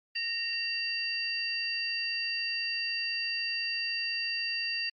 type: tone cluster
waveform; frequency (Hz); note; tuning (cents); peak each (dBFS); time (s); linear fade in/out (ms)
sine; 1855 / 2747 / 4657; A#6 / F7 / D8; -9 / -29 / -15; -37 / -34 / -33; 0.15-4.9; 10
effects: Opus 32 kbps